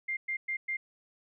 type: tone bursts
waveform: sine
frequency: 2100 Hz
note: C7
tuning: 6 cents sharp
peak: -30 dBFS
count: 4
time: 0.08-0.77 s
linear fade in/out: 10 ms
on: 90 ms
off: 110 ms
effects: none